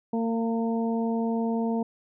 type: harmonic tone with a mistuned harmonic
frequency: 227.9 Hz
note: A#3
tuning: 39 cents flat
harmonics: 1 / 2 / 3 / 4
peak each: -25 / -31 / -35 / -37 dBFS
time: 0.13-1.83 s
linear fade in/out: 5 ms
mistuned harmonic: 3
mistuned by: +16 cents
effects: none